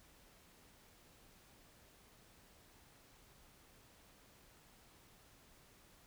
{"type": "silence", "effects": ["pink hiss -65 dBFS RMS until 6.06 s"]}